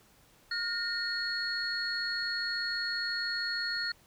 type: tone cluster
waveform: sine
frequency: 1425 / 1838 / 4327 Hz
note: F6 / A#6 / C#8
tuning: +34 / -25 / -43 cents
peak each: -36 / -35 / -33 dBFS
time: 0.51-3.92 s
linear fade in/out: 5 ms
effects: tanh soft clip ceiling -21 dBFS + pink hiss -62 dBFS RMS until 4.06 s